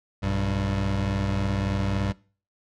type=tone pair together; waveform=25% pulse; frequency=60.75 / 98 Hz; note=B1 / G2; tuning=-28 / 0 cents; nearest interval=minor sixth; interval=828 cents; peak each=-26 / -21 dBFS; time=0.22-2.13 s; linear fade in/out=20 ms; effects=noise-tail reverb RT60 0.4 s tail -22 dB re dry + low-pass 5000 Hz 12 dB/octave